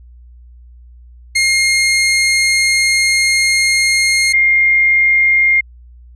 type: tone pair in turn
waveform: sawtooth / sine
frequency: 2133 / 2121 Hz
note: C7 / C7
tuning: +33 / +23 cents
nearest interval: unison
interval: 10 cents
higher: first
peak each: -7 / -8 dBFS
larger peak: first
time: 1.35-4.33 / 4.33-5.61 s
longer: first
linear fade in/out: 10 ms
effects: added 60 Hz sine -37 dBFS peak until 6.15 s + resampled to 24000 Hz